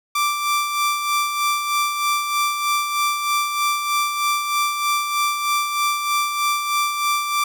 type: tone with tremolo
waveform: sawtooth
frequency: 1174.7 Hz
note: D6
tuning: in tune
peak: -13 dBFS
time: 0.15-7.44 s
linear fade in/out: 5 ms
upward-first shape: sine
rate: 3.2 Hz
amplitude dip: 50%
effects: none